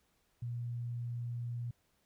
sine tone, 119.6 Hz, A#2, 45 cents sharp, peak -36 dBFS, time 0.42-1.71 s, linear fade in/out 5 ms, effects pink hiss -75 dBFS RMS until 2.05 s

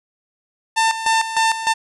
sawtooth tone with tremolo, 896 Hz, A5, 31 cents sharp, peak -10 dBFS, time 0.76-1.74 s, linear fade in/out 20 ms, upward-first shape square, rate 3.3 Hz, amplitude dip 70%, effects resampled to 24000 Hz + 8-bit

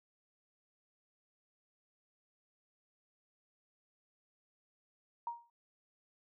sine tone with exponential decay, 940 Hz, A#5, 14 cents sharp, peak -33 dBFS, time 5.27-5.5 s, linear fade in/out 2 ms, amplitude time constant 48 ms, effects none

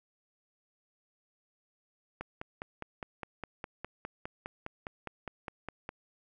click train, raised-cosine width 0.5 ms, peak -23 dBFS, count 19, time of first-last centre 2.21-5.891 s, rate 4.89 Hz, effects none

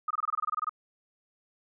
sine tone bursts, 1244.5 Hz, D#6, in tune, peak -26 dBFS, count 13, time 0.08-0.694 s, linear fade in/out 5 ms, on 26 ms, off 23 ms, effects none

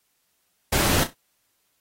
pink noise with echo, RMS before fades -22 dBFS, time 0.72-1.04 s, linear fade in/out 10 ms, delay 33 ms, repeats 3, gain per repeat -11 dB, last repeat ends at 1.139 s, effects white hiss -70 dBFS RMS until 1.8 s + AAC 48 kbps

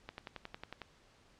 click train, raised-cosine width 0.3 ms, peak -27 dBFS, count 9, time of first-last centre 0.09-0.817 s, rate 11 Hz, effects pink hiss -65 dBFS RMS until 1.39 s + low-pass 6000 Hz 12 dB/octave

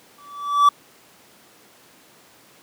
triangle tone with exponential growth, 1154 Hz, D6, 31 cents flat, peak -6 dBFS, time 0.18-0.69 s, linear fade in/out 5 ms, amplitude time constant 110 ms, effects pink hiss -51 dBFS RMS until 2.62 s + high-pass 200 Hz 12 dB/octave

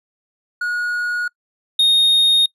triangle tone pair in turn, 1449 / 3707 Hz, F#6 / A#7, -37 / -10 cents, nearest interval octave + major third, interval 1627 cents, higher second, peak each -17 / -9 dBFS, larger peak second, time 0.61-1.28 / 1.79-2.46 s, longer neither, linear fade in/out 5 ms, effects noise-tail reverb RT60 0.1 s tail -26 dB re dry + resampled to 32000 Hz

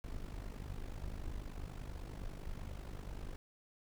brown noise with amplitude modulation, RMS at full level -41 dBFS, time 0.04-3.36 s, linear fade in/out 0 ms, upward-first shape sine, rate 50.2 Hz, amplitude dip 75%, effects none

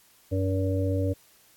harmonic tone, 95.2 Hz, F#2, 50 cents sharp, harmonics 1 / 3 / 5 / 6, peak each -25 / -30 / -32 / -33 dBFS, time 0.31-1.14 s, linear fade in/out 20 ms, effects white hiss -59 dBFS RMS until 1.56 s + AAC 64 kbps

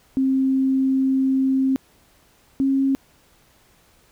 sine tone pair in turn, 265.6 / 270.6 Hz, C4 / C#4, +26 / -42 cents, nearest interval unison, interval 32 cents, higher second, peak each -16 dBFS, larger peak neither, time 0.17-1.76 / 2.6-2.95 s, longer first, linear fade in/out 0 ms, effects pink hiss -57 dBFS RMS until 4.11 s

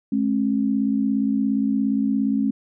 sine tone pair together, 212.8 / 270 Hz, G#3 / C#4, +42 / -45 cents, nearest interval major third, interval 413 cents, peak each -21 dBFS, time 0.12-2.51 s, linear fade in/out 5 ms, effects none

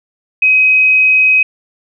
sine tone, 2529 Hz, D#7, 28 cents sharp, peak -6 dBFS, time 0.42-1.43 s, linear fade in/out 5 ms, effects none

